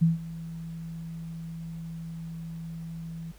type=tone with ADSR envelope; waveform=sine; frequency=164.81 Hz; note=E3; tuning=in tune; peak=-16 dBFS; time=0.01-3.32 s; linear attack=17 ms; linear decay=150 ms; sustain=-19 dB; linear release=12 ms; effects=added 50 Hz sine -50 dBFS peak until 3.38 s + pink hiss -58 dBFS RMS until 3.38 s